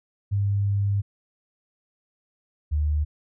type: tone pair in turn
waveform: sine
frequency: 100.5 / 75.01 Hz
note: G2 / D2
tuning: +44 / +37 cents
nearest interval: perfect fourth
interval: 507 cents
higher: first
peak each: -20 dBFS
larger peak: neither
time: 0.31-1.02 / 2.71-3.05 s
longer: first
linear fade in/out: 20 ms
effects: none